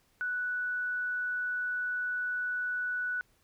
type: tone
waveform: sine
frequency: 1480 Hz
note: F#6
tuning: in tune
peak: -30 dBFS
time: 0.21-3.21 s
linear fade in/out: 0 ms
effects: pink hiss -69 dBFS RMS until 3.43 s